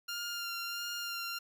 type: tone with vibrato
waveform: 15% pulse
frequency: 1396.9 Hz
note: F6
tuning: in tune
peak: -30 dBFS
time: 0.08-1.39 s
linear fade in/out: 10 ms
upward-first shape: sine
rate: 1.5 Hz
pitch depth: 18 cents each way
effects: 11-bit